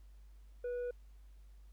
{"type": "tone with tanh clipping", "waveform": "sine", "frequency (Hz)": 488.6, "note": "B4", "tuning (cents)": -19, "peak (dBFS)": -37, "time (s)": [0.64, 0.91], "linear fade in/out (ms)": 5, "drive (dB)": 4, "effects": ["added 50 Hz sine -54 dBFS peak until 1.72 s", "pink hiss -75 dBFS RMS until 1.72 s"]}